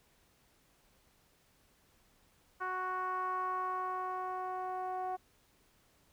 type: tone with low-pass filter sweep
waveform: 10% pulse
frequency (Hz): 370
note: F#4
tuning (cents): 0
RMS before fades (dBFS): -37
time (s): 2.6-5.17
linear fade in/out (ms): 20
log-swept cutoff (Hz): 1300 to 820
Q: 4.6
effects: pink hiss -69 dBFS RMS until 6.12 s